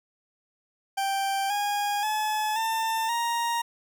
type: tone with pitch steps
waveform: 40% pulse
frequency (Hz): 784 / 819.7 / 856.9 / 895.9 / 936.7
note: G5 / G#5 / A5 / A5 / A#5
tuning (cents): 0 / -23 / -46 / +31 / +8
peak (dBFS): -24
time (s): 0.97-3.62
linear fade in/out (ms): 10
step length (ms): 530
effects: none